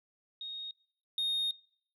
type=tone pair in turn; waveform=sine; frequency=3729 / 3703 Hz; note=A#7 / A#7; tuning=0 / -12 cents; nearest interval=unison; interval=12 cents; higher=first; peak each=-38 / -27 dBFS; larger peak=second; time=0.41-0.71 / 1.18-1.51 s; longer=second; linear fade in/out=2 ms; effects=noise-tail reverb RT60 0.7 s tail -26 dB re dry + tanh soft clip ceiling -28 dBFS